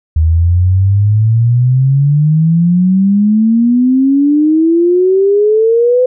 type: exponential sweep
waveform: sine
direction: up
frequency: 77.78 to 510 Hz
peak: -6 dBFS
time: 0.16-6.06 s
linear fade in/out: 5 ms
effects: none